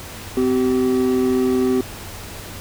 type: tone pair together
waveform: triangle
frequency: 255.8 / 383.3 Hz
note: C4 / G4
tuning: -39 / -39 cents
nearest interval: perfect fifth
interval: 700 cents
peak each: -16 dBFS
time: 0.37-1.81 s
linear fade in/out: 2 ms
effects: added 95 Hz sine -39 dBFS peak until 2.6 s + pink hiss -35 dBFS RMS until 2.6 s